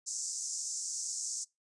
white band-pass noise, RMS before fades -38 dBFS, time 0.06-1.45 s, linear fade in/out 20 ms, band 5600 to 7900 Hz, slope 48 dB/octave, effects noise-tail reverb RT60 0.2 s tail -23 dB re dry + resampled to 24000 Hz

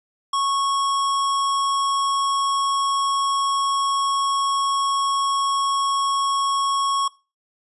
square tone, 1102 Hz, C#6, 11 cents flat, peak -20 dBFS, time 0.33-7.08 s, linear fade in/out 5 ms, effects noise-tail reverb RT60 0.3 s tail -22 dB re dry + resampled to 24000 Hz

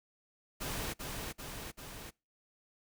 pink noise with echo, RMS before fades -38 dBFS, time 0.6-0.94 s, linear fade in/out 20 ms, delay 390 ms, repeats 3, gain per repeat -3 dB, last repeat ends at 2.11 s, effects noise-tail reverb RT60 0.3 s tail -26 dB re dry

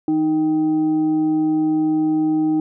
sine tone with frequency modulation, 311.1 Hz, D#4, in tune, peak -15 dBFS, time 0.08-2.6 s, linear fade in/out 2 ms, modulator 472 Hz, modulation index 0.3, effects none

